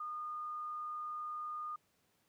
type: tone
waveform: sine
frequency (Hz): 1222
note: D#6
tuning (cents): -32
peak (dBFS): -39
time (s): 0-1.76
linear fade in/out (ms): 5
effects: pink hiss -75 dBFS RMS until 2.28 s + high-pass 100 Hz 12 dB/octave